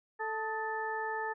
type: harmonic tone with a mistuned harmonic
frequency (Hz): 440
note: A4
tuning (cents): 0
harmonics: 1 / 2 / 3 / 4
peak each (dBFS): -39 / -36 / -44 / -38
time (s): 0.19-1.34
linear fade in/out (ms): 20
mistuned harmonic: 3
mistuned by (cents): -72
effects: none